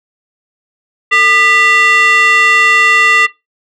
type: tone with frequency modulation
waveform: sine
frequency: 1975.5 Hz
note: B6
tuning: in tune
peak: -3 dBFS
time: 1.11-3.27 s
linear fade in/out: 20 ms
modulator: 764 Hz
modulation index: 1.1
effects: noise-tail reverb RT60 0.2 s tail -18 dB re dry + tanh soft clip ceiling -5 dBFS